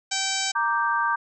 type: harmonic tone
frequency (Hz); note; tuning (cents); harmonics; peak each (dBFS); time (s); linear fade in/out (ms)
774; G5; -22; 1 / 2 / 3 / 4 / 5 / 6 / 7 / 8 / 9 / 10; -33 / -33 / -33 / -33 / -33 / -33 / -33 / -33 / -33 / -33; 0.11-0.52; 10
type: chord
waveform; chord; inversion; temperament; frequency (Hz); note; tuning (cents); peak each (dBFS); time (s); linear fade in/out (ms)
sine; G minor; first; equal; 932.3 / 1174.7 / 1568; Bb5 / D6 / G6; 0 / 0 / 0; -25; 0.55-1.16; 10
effects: none